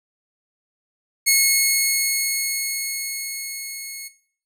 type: tone with level ramp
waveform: 10% pulse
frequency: 2182 Hz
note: C#7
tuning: 28 cents flat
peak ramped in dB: -4 to -23 dBFS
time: 1.26-4.09 s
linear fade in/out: 20 ms
effects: noise-tail reverb RT60 0.5 s tail -17 dB re dry